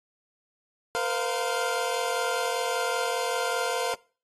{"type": "chord", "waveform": "25% pulse", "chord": "Bb suspended second", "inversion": "none", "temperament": "equal with one note detuned", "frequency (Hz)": [466.2, 511.3, 698.5], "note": ["Bb4", "C5", "F5"], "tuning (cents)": [0, -40, 0], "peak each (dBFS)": -27, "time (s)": [0.95, 3.94], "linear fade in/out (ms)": 0, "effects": ["noise-tail reverb RT60 0.4 s tail -24 dB re dry", "AAC 32 kbps"]}